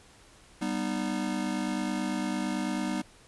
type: chord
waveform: square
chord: G augmented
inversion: none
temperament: just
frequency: 196 / 245 / 306.2 Hz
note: G3 / B3 / D#4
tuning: 0 / -14 / -28 cents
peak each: -34 dBFS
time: 0.61-3.02 s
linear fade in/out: 10 ms
effects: pink hiss -56 dBFS RMS until 3.27 s + resampled to 24000 Hz